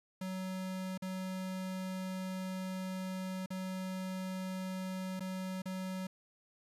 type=tone with dropouts; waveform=square; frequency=187.1 Hz; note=F#3; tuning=20 cents sharp; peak=-38 dBFS; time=0.21-6.07 s; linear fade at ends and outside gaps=5 ms; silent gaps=0.977-1.021 / 3.461-3.504 / 5.196-5.205 / 5.62-5.656 s; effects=resampled to 32000 Hz + 11-bit